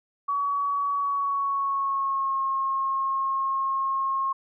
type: tone with pitch glide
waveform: sine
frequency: 1131 to 1078.7 Hz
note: C#6 to C#6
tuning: +34 to -48 cents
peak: -23 dBFS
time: 0.28-4.33 s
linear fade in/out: 10 ms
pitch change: -82 cents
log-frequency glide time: 0.95-2.41 s
effects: none